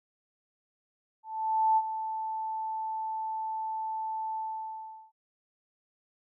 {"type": "tone with ADSR envelope", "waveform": "sine", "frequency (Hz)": 880, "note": "A5", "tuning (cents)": 0, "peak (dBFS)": -20, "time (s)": [1.23, 5.12], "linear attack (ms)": 540, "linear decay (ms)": 47, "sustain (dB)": -11, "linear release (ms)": 750, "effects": []}